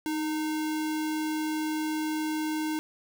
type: tone with sample-and-hold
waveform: sine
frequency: 311.1 Hz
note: D#4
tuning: in tune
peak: -27 dBFS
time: 0.06-2.79 s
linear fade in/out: 0 ms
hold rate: 1225 Hz
effects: none